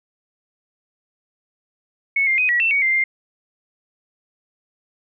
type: tone with pitch steps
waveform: sine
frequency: 2205 / 2109 / 2506 / 1927 / 2682 / 2242 / 2091 / 2105 Hz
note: C#7 / C7 / D#7 / B6 / E7 / C#7 / C7 / C7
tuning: -10 / +13 / +12 / -43 / +29 / +19 / -2 / +10 cents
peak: -15 dBFS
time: 2.16-3.04 s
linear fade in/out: 5 ms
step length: 110 ms
effects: none